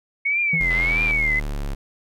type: tone with vibrato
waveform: sine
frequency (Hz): 2203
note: C#7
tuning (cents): -11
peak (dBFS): -18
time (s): 0.25-1.4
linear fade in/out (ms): 10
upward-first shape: triangle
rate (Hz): 1.6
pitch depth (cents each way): 160
type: tone with exponential decay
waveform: triangle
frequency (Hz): 164.4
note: E3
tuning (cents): -4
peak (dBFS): -18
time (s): 0.53-0.76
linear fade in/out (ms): 5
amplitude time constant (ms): 50
type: exponential sweep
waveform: square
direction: down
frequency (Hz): 43.29 to 34.58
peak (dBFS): -25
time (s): 0.6-1.75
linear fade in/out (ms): 10
type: click train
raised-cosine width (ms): 0.3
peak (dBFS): -16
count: 41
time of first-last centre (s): 0.71-1.11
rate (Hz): 100
effects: none